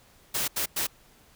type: noise bursts at uneven times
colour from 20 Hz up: white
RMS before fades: -28 dBFS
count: 3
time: 0.34-0.48 / 0.56-0.66 / 0.76-0.87 s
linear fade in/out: 10 ms
effects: pink hiss -58 dBFS RMS until 1.35 s